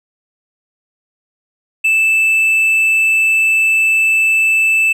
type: tone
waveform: triangle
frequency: 2637 Hz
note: E7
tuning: in tune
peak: -8 dBFS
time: 1.84-4.93 s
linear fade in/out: 10 ms
effects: none